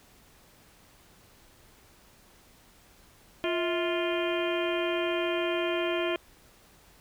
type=harmonic tone with a mistuned harmonic; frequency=349.2 Hz; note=F4; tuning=in tune; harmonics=1 / 2 / 3 / 4 / 5 / 6 / 7 / 8 / 9; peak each=-29 / -32 / -38 / -40 / -40 / -43 / -37 / -43 / -39 dBFS; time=3.44-6.16 s; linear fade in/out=0 ms; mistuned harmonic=2; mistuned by=-120 cents; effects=pink hiss -58 dBFS RMS until 7 s